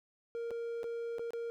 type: tone with dropouts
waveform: triangle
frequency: 466.2 Hz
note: A#4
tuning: in tune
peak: -34 dBFS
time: 0.35-1.5 s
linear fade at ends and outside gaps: 0 ms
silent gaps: 0.507-0.513 / 0.832-0.841 / 1.184-1.194 / 1.306-1.334 s
effects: none